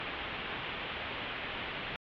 white low-pass noise, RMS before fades -39 dBFS, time 0-1.96 s, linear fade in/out 0 ms, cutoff 3300 Hz, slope 48 dB/octave, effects AAC 64 kbps

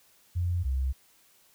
sine tone pair in turn, 87.9 / 65.85 Hz, F2 / C2, +12 / +12 cents, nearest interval perfect fourth, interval 500 cents, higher first, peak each -25 dBFS, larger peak neither, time 0.35-0.64 / 0.64-0.93 s, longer neither, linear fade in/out 20 ms, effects white hiss -62 dBFS RMS until 1.54 s

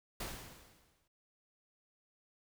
pink noise with exponential decay, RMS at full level -40 dBFS, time 0.2-1.08 s, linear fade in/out 5 ms, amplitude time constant 190 ms, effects none

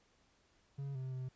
triangle tone with pitch steps, 138.9 / 130.5 / 129 Hz, C#3 / C3 / C3, +4 / -4 / -24 cents, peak -37 dBFS, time 0.78-1.29 s, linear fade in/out 10 ms, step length 170 ms, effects pink hiss -72 dBFS RMS until 1.35 s + resampled to 16000 Hz

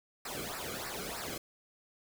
pink noise with flanger, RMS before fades -40 dBFS, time 0.25-1.38 s, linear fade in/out 5 ms, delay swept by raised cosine 0.3 to 1.12 ms, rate 3.2 Hz, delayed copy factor -0.8, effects none

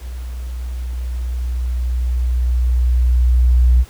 sine tone with level ramp, 61.4 Hz, B1, 9 cents flat, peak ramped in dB -25 to -6 dBFS, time 0-3.85 s, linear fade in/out 50 ms, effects tanh soft clip ceiling -5 dBFS + pink hiss -44 dBFS RMS until 3.89 s

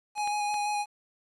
square tone with vibrato, 830.6 Hz, G#5, in tune, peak -28 dBFS, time 0.15-0.86 s, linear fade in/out 50 ms, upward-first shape square, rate 5.9 Hz, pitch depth 12 cents each way
clicks, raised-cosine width 0.3 ms, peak -33 / -26 / -27 dBFS, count 3, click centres 0.179 / 0.275 / 0.542 s
effects resampled to 24000 Hz + 10-bit

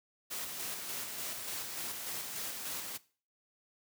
white noise with tremolo, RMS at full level -39 dBFS, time 0.3-2.98 s, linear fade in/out 20 ms, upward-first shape square, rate 3.4 Hz, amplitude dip 30%, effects noise-tail reverb RT60 0.4 s tail -19 dB re dry + high-pass 100 Hz 12 dB/octave

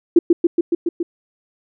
sine tone with echo, 341.1 Hz, F4, 41 cents flat, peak -5 dBFS, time 0.16-0.19 s, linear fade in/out 5 ms, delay 140 ms, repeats 6, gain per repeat -2 dB, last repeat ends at 1.03 s, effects none

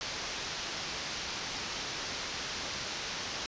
white low-pass noise, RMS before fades -38 dBFS, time 0.01-3.46 s, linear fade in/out 0 ms, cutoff 6200 Hz, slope 48 dB/octave, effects resampled to 16000 Hz

